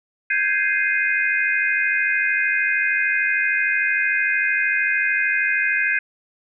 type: chord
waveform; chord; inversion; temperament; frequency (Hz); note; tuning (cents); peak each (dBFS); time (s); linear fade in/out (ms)
sine; Ab major seventh; third; equal; 1568 / 1661.2 / 2093 / 2489; G6 / Ab6 / C7 / Eb7; 0 / 0 / 0 / 0; -23; 0.3-5.99; 5
effects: none